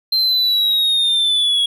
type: linear sweep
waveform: triangle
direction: down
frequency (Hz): 4143 to 3322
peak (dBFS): -12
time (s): 0.12-1.66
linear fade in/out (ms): 5
effects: none